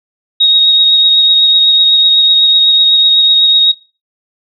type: tone with vibrato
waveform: sine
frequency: 3760 Hz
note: A#7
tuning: 14 cents sharp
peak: -5 dBFS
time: 0.4-3.72 s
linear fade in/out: 10 ms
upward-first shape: sine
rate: 8 Hz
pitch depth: 11 cents each way
effects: noise-tail reverb RT60 0.3 s tail -18 dB re dry